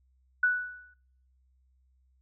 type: tone with exponential decay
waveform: sine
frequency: 1480 Hz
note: F#6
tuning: in tune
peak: -19 dBFS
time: 0.43-0.94 s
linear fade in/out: 5 ms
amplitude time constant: 110 ms
effects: noise-tail reverb RT60 0.7 s tail -26 dB re dry + added 64 Hz sine -64 dBFS peak until 2.21 s